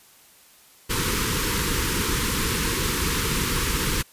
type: band-stop noise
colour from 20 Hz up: pink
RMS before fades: -24 dBFS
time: 0.89-4.03 s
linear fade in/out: 20 ms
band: 510 to 910 Hz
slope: 96 dB/octave
effects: white hiss -53 dBFS RMS until 4.12 s + resampled to 32000 Hz